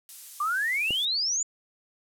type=noise; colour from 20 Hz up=violet; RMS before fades=-38 dBFS; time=0.09-1.05 s; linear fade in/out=0 ms
type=exponential sweep; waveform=sine; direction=up; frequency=1149 to 7130 Hz; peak=-24 dBFS; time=0.4-1.43 s; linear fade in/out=5 ms
type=click; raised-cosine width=2 ms; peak=-22 dBFS; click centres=0.907 s
effects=low-pass 11000 Hz 12 dB/octave